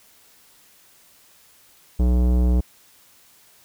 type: tone with tanh clipping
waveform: sine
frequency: 61.2 Hz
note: B1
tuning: 15 cents flat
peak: -17 dBFS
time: 1.99-2.61 s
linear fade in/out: 10 ms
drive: 17 dB
effects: white hiss -54 dBFS RMS until 3.64 s